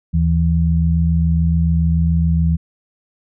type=tone pair together; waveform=sine; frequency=77.78 / 164.81 Hz; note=D#2 / E3; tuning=0 / 0 cents; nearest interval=octave + minor second; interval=1300 cents; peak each=-15 dBFS; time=0.13-2.57 s; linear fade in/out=20 ms; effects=none